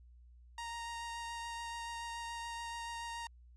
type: tone with vibrato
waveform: sawtooth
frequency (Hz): 932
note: A#5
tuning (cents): -1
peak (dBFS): -37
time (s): 0.58-3.27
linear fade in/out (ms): 2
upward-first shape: triangle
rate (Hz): 7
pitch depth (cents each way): 12
effects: added 60 Hz sine -56 dBFS peak until 3.56 s + resampled to 22050 Hz